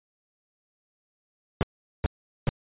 brown noise bursts, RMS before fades -22 dBFS, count 3, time 1.61-2.49 s, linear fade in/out 0 ms, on 20 ms, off 410 ms, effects resampled to 8000 Hz

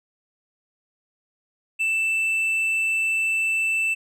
sine tone with hard clipping, 2653 Hz, E7, 10 cents sharp, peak -21 dBFS, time 1.79-3.95 s, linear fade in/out 20 ms, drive 3 dB, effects none

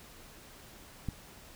click, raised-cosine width 5 ms, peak -21 dBFS, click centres 1.087 s, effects pink hiss -53 dBFS RMS until 1.55 s

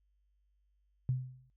sine tone with exponential decay, 128.2 Hz, C3, 35 cents flat, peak -26 dBFS, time 1.09-1.5 s, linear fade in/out 0 ms, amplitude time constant 88 ms, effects noise-tail reverb RT60 0.1 s tail -24 dB re dry + added 50 Hz sine -70 dBFS peak until 1.56 s

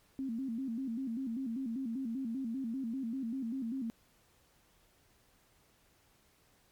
sine tone with vibrato, 246.9 Hz, B3, in tune, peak -34 dBFS, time 0.19-3.9 s, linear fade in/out 0 ms, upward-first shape square, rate 5.1 Hz, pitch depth 140 cents each way, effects pink hiss -68 dBFS RMS until 6.71 s + MP3 96 kbps

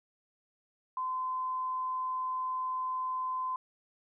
sine tone, 1027 Hz, C6, 33 cents flat, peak -31 dBFS, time 0.97-3.56 s, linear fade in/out 2 ms, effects none

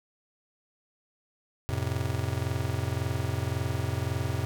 square chord, F major, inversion none, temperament just, 87.31 / 109.13 / 130.96 Hz, F2 / A2 / C3, 0 / -14 / +2 cents, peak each -33 dBFS, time 1.69-4.45 s, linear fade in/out 0 ms, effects none

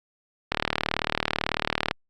click train, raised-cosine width 0.3 ms, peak -6 dBFS, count 54, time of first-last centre 0.52-1.911 s, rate 38.1 Hz, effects Opus 48 kbps

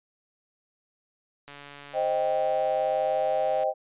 click train, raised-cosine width 0.3 ms, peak -28 dBFS, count 309, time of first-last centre 1.48-3.634 s, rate 143 Hz
sine chord, C minor, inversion none, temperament equal, 523.3 / 622.3 / 784 Hz, C5 / Eb5 / G5, 0 / 0 / 0 cents, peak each -28 / -26 / -28 dBFS, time 1.93-3.74 s, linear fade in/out 50 ms
effects resampled to 8000 Hz

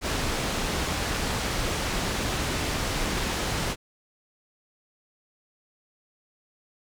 pink low-pass noise, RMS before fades -28 dBFS, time 0.01-3.76 s, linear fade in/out 50 ms, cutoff 7600 Hz, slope 12 dB/octave, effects none

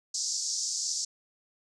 pink band-pass noise, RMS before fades -32 dBFS, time 0.14-1.05 s, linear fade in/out 5 ms, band 4900 to 7400 Hz, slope 48 dB/octave, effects none

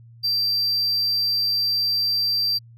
triangle tone, 4699 Hz, D8, in tune, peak -18 dBFS, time 0.23-2.59 s, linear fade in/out 20 ms, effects added 116 Hz sine -44 dBFS peak until 2.77 s

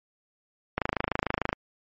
click train, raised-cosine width 0.5 ms, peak -10 dBFS, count 21, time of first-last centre 0.78-1.529 s, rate 26.7 Hz, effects MP3 32 kbps

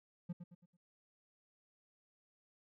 triangle tone with echo, 174.61 Hz, F3, in tune, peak -36 dBFS, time 0.29-0.33 s, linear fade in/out 10 ms, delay 110 ms, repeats 4, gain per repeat -8 dB, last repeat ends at 0.77 s, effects none

